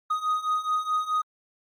triangle beating tone pair, 1244.5 / 1249.2 Hz, D#6 / D#6, 0 / +7 cents, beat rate 4.7 Hz, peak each -27 / -24 dBFS, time 0.1-1.22 s, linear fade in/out 10 ms, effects Opus 48 kbps

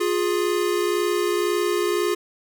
square tone pair together, 353.4 / 415.3 Hz, F4 / G#4, +21 / 0 cents, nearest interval minor third, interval 279 cents, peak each -23 / -24 dBFS, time 0-2.15 s, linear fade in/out 10 ms, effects none

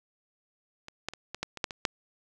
clicks, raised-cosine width 0.2 ms, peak -25 / -14 / -25 / -19 / -14 / -22 / -10 / -20 / -7 dBFS, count 9, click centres 0.884 / 1.086 / 1.136 / 1.346 / 1.43 / 1.573 / 1.642 / 1.708 / 1.852 s, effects none

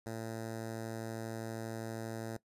10% pulse tone with notch filter, 112.5 Hz, A2, 39 cents sharp, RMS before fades -41 dBFS, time 0.06-2.37 s, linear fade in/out 5 ms, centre 2900 Hz, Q 0.96, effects noise-tail reverb RT60 0.1 s tail -19 dB re dry + resampled to 32000 Hz

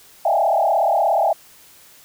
sine tone with frequency modulation, 730 Hz, F#5, 24 cents flat, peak -14 dBFS, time 0.25-1.33 s, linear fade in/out 5 ms, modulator 36.9 Hz, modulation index 3, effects white hiss -48 dBFS RMS until 2.04 s

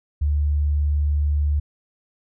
sine tone, 73.42 Hz, D2, in tune, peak -17 dBFS, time 0.21-1.6 s, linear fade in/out 10 ms, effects none

